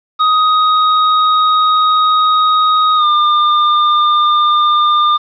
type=tone with pitch glide; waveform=square; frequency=1253 to 1202.7 Hz; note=D#6 to D6; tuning=+12 to +41 cents; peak=-9 dBFS; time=0.19-5.18 s; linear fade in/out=20 ms; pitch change=-71 cents; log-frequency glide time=2.96-3.05 s; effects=resampled to 11025 Hz + 7-bit